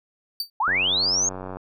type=tone with exponential decay; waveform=45% pulse; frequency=4609 Hz; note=D8; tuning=33 cents flat; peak=-20 dBFS; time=0.4-0.5 s; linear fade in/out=2 ms; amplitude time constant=21 ms
type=linear sweep; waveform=sine; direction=up; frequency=784 to 6645 Hz; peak=-19 dBFS; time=0.6-1.29 s; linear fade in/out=5 ms
type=click train; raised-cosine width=1 ms; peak=-20 dBFS; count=84; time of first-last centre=0.68-1.57 s; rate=93.3 Hz
effects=none